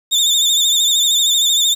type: tone with vibrato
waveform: 30% pulse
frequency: 3602 Hz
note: A7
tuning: 40 cents sharp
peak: -9 dBFS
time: 0.11-1.75 s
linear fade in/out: 20 ms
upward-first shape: triangle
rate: 13 Hz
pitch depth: 79 cents each way
effects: 7-bit